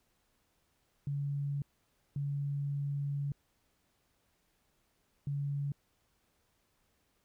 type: tone bursts at uneven times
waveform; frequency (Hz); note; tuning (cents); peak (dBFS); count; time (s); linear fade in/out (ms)
sine; 141.9; C#3; +41; -32; 3; 1.07-1.62 / 2.16-3.32 / 5.27-5.72; 2
effects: pink hiss -75 dBFS RMS until 7.24 s